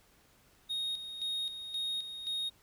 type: tone with tremolo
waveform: triangle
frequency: 3729 Hz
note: A#7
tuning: in tune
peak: -31 dBFS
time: 0.69-2.5 s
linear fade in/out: 20 ms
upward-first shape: square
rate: 1.9 Hz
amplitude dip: 60%
effects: pink hiss -65 dBFS RMS until 2.62 s